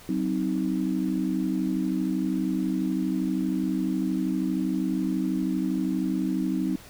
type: chord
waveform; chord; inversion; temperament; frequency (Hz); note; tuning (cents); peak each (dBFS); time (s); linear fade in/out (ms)
sine; C diminished; second; just; 188.37 / 261.6 / 314; Gb3 / C4 / Eb4; +31 / 0 / +16; -28; 0.09-6.76; 2
effects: pink hiss -48 dBFS RMS until 6.89 s